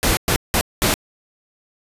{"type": "noise bursts at uneven times", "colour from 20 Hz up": "pink", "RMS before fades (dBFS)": -17, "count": 4, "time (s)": [[0.03, 0.17], [0.28, 0.36], [0.54, 0.61], [0.82, 0.94]], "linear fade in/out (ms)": 0, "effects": ["resampled to 32000 Hz"]}